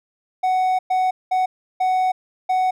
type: tone bursts at uneven times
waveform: triangle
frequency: 744 Hz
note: F#5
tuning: 9 cents sharp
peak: -14 dBFS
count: 5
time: 0.43-0.79 / 0.9-1.11 / 1.31-1.46 / 1.8-2.12 / 2.49-2.71 s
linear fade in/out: 10 ms
effects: none